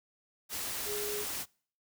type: tone in noise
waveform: sine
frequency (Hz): 415.3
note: G#4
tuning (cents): 0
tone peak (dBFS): -36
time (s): 0.85-1.26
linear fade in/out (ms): 50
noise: white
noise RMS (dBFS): -37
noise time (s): 0.49-1.46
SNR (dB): -2
effects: noise-tail reverb RT60 0.5 s tail -26 dB re dry